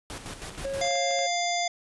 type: noise with tremolo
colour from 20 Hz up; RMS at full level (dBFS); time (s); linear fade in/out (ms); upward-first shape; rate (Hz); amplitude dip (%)
pink; -37; 0.1-0.88; 0; square; 6.3; 55
type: clicks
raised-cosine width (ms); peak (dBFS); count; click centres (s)
0.3; -28; 9; 0.505 / 0.55 / 0.604 / 0.698 / 0.849 / 0.909 / 0.955 / 1.11 / 1.19
type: tone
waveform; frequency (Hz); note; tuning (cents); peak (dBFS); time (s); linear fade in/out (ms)
triangle; 547; C#5; -23; -27; 0.64-1.27; 10
type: harmonic tone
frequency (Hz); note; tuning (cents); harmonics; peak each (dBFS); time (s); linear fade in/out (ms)
698.5; F5; 0; 1 / 3 / 5 / 7 / 9 / 10; -27 / -32 / -34 / -35 / -37 / -37; 0.81-1.68; 5
effects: resampled to 24000 Hz